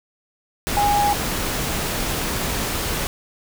sine tone in noise, 821 Hz, G#5, 20 cents flat, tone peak -16 dBFS, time 0.77-1.13 s, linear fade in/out 0 ms, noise pink, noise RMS -24 dBFS, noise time 0.67-3.07 s, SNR +5 dB, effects none

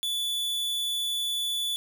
45% pulse tone, 3462 Hz, A7, 29 cents flat, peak -27 dBFS, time 0.03-1.76 s, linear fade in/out 0 ms, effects 9-bit

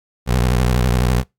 20% pulse tone with vibrato, 61.74 Hz, B1, in tune, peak -9 dBFS, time 0.26-1.24 s, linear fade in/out 50 ms, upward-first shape sine, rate 12 Hz, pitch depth 130 cents each way, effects noise-tail reverb RT60 0.2 s tail -26 dB re dry + AAC 64 kbps

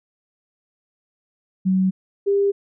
sine tone pair in turn, 188.1 / 399.7 Hz, F#3 / G4, +29 / +34 cents, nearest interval octave + minor second, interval 1305 cents, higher second, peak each -15 dBFS, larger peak neither, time 1.65-1.91 / 2.26-2.52 s, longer neither, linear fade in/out 20 ms, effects none

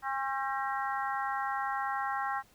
harmonic tone with a mistuned harmonic, 270 Hz, C#4, 45 cents flat, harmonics 3 / 4 / 5 / 6 / 7, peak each -34 / -36 / -38 / -40 / -41 dBFS, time 0.02-2.43 s, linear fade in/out 50 ms, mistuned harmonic 6, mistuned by -37 cents, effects pink hiss -63 dBFS RMS until 2.54 s

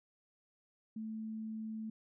sine tone, 219.6 Hz, A3, 3 cents flat, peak -39 dBFS, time 0.96-1.9 s, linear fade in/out 5 ms, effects none

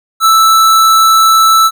square tone, 1318 Hz, E6, 1 cent flat, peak -5 dBFS, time 0.2-1.71 s, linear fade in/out 50 ms, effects none

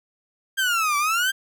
30% pulse exponential two-way sweep, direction down then up, 1600 to 1148 to 1600 Hz, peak -17 dBFS, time 0.57-1.32 s, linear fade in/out 20 ms, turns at 0.97 s, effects none

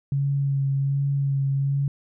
sine tone with vibrato, 138.59 Hz, C#3, in tune, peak -20 dBFS, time 0.12-1.88 s, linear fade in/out 2 ms, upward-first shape sine, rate 1.3 Hz, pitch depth 18 cents each way, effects none

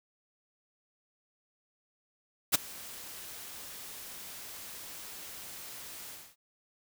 white noise with ADSR envelope, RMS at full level -21 dBFS, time 2.52-6.36 s, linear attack 28 ms, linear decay 12 ms, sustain -24 dB, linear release 260 ms, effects none

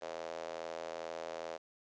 square tone with high-pass filter, 41.2 Hz, E1, in tune, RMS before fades -43 dBFS, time 0.01-1.58 s, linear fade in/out 20 ms, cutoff 560 Hz, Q 3.6, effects resampled to 16000 Hz + 11-bit

